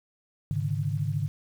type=chord; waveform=sine; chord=Ab suspended fourth; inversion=none; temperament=equal with one note detuned; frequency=103.83 / 138.59 / 152.27 Hz; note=Ab2 / Db3 / Eb3; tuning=0 / 0 / -37 cents; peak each=-30 dBFS; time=0.51-1.28 s; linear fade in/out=0 ms; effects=9-bit